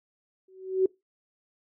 sine tone with exponential growth, 377 Hz, F#4, 32 cents sharp, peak -16 dBFS, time 0.48-0.86 s, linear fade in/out 5 ms, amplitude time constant 82 ms, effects noise-tail reverb RT60 0.2 s tail -23 dB re dry

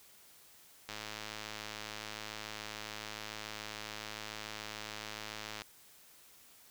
click train, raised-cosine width 0.2 ms, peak -24 dBFS, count 507, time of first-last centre 0.89-5.619 s, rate 107 Hz, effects white hiss -60 dBFS RMS until 6.7 s

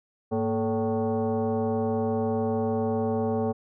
sine tone with frequency modulation, 103.6 Hz, G#2, 4 cents flat, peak -23 dBFS, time 0.31-3.53 s, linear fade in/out 20 ms, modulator 334 Hz, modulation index 1.8, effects none

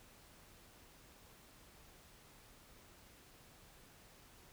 silence, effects pink hiss -62 dBFS RMS until 4.52 s

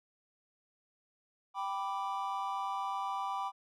triangle chord, G major, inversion none, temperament equal, 784 / 987.8 / 1174.7 Hz, G5 / B5 / D6, 0 / 0 / 0 cents, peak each -36 / -36 / -37 dBFS, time 1.54-3.52 s, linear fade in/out 50 ms, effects none

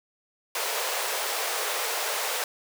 pink high-pass noise, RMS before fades -29 dBFS, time 0.55-2.44 s, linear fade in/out 2 ms, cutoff 430 Hz, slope 48 dB/octave, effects none

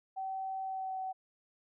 sine tone with pitch glide, 766 to 756.8 Hz, G5 to F#5, -40 to +39 cents, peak -35 dBFS, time 0.16-1.13 s, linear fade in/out 20 ms, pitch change -21 cents, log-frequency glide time 0.63-0.99 s, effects none

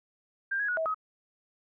sine tone with pitch steps, 1590 / 1662 / 1459 / 645 / 1268 Hz, G6 / G#6 / F#6 / E5 / D#6, +24 / +1 / -25 / -38 / +32 cents, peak -27 dBFS, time 0.51-0.945 s, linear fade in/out 10 ms, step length 87 ms, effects none

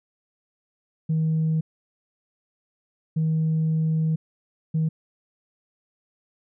sine tone bursts at uneven times, 158.9 Hz, D#3, 37 cents sharp, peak -18 dBFS, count 3, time 1.09-1.61 / 3.16-4.16 / 4.74-4.89 s, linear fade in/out 10 ms, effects tanh soft clip ceiling -17 dBFS

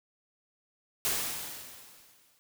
white noise with exponential decay, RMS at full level -28 dBFS, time 1.05-2.39 s, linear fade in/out 0 ms, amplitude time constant 290 ms, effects none

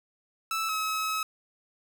sawtooth tone pair in turn, 1314 / 1284.7 Hz, E6 / E6, -6 / -45 cents, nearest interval unison, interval 39 cents, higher first, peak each -24 dBFS, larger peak neither, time 0.51-0.69 / 0.69-1.23 s, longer second, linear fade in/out 2 ms, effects none

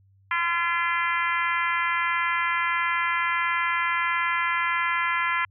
harmonic tone with a mistuned harmonic, 341.5 Hz, F4, 39 cents flat, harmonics 3 / 4 / 5 / 6 / 7 / 8 / 9, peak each -27 / -29 / -29 / -28 / -32 / -40 / -41 dBFS, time 0.31-5.45 s, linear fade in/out 2 ms, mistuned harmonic 9, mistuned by +34 cents, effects added 97 Hz sine -56 dBFS peak until 5.5 s

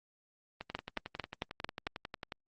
two click trains, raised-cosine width 0.3 ms, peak -24 / -18 dBFS, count 20 / 6, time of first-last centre 0.61-2.322 / 0.75-1.869 s, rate 11.1 / 4.47 Hz, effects Opus 24 kbps

